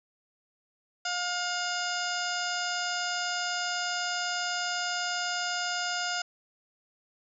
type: harmonic tone with a mistuned harmonic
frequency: 712 Hz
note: F5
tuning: 33 cents sharp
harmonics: 1 / 2 / 3 / 4 / 5 / 6 / 7 / 8 / 9 / 10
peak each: -35 / -33 / -43 / -38 / -42 / -47 / -36 / -47 / -42 / -42 dBFS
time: 1.05-6.22 s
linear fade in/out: 5 ms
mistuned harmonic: 8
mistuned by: -41 cents
effects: none